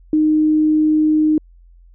sine tone, 308.3 Hz, D#4, 16 cents flat, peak -11 dBFS, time 0.13-1.38 s, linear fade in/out 2 ms, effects added 43 Hz sine -43 dBFS peak until 1.94 s

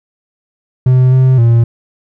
triangle tone with pitch steps, 128 / 130 / 116.7 Hz, C3 / C3 / A#2, -38 / -11 / +2 cents, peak -3 dBFS, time 0.86-1.64 s, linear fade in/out 5 ms, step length 260 ms, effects none

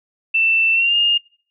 sine tone with pitch glide, 2670 to 2829 Hz, E7 to F7, +22 to +22 cents, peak -13 dBFS, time 0.34-1.18 s, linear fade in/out 10 ms, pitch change +100 cents, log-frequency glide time 0.73-0.95 s, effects noise-tail reverb RT60 0.5 s tail -24 dB re dry

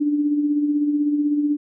sine tone with tremolo, 293.7 Hz, D4, in tune, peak -15 dBFS, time 0-1.57 s, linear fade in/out 20 ms, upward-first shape sine, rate 16 Hz, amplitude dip 45%, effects none

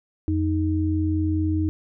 sine tone pair together, 87.6 / 312.2 Hz, F2 / D#4, +6 / +6 cents, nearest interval octave + minor seventh, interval 2200 cents, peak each -22 / -23 dBFS, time 0.28-1.69 s, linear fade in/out 0 ms, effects none

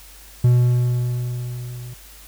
triangle tone with level ramp, 122.7 Hz, B2, 11 cents flat, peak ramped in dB -8 to -30 dBFS, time 0.44-1.94 s, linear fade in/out 5 ms, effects added 50 Hz sine -45 dBFS peak until 2.27 s + white hiss -45 dBFS RMS until 2.27 s

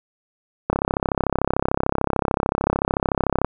click train, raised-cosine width 1 ms, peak -4 dBFS, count 93, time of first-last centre 0.7-3.446 s, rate 33.5 Hz, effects none

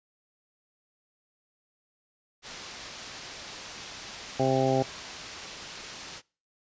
white low-pass noise, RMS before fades -43 dBFS, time 2.42-6.22 s, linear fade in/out 50 ms, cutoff 6300 Hz, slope 24 dB/octave
harmonic tone, 132.2 Hz, C3, 18 cents sharp, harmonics 1 / 2 / 3 / 4 / 5 / 6, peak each -29 / -29 / -29 / -29 / -29 / -29 dBFS, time 4.39-4.83 s, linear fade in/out 10 ms
effects noise-tail reverb RT60 0.4 s tail -25 dB re dry + resampled to 16000 Hz

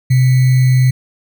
sine tone with sample-and-hold, 128.5 Hz, C3, 31 cents flat, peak -7 dBFS, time 0.1-0.91 s, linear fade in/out 10 ms, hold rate 2100 Hz, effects none

